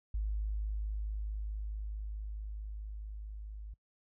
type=tone with level ramp; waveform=sine; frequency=52.3 Hz; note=G#1; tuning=13 cents sharp; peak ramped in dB=-31 to -42 dBFS; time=0.14-3.74 s; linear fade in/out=5 ms; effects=noise-tail reverb RT60 0.1 s tail -23 dB re dry